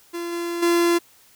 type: tone with level steps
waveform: 45% pulse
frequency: 342.9 Hz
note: F4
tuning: 32 cents flat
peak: -27 / -25 / -16 dBFS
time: 0.13-0.99 s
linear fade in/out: 20 ms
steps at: 0.32 / 0.62 s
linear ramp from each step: 10 ms
effects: white hiss -54 dBFS RMS until 1.35 s